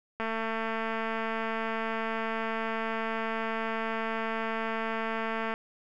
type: click train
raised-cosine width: 0.5 ms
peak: -18 dBFS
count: 1197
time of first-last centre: 0.2-5.539 s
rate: 224 Hz
effects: none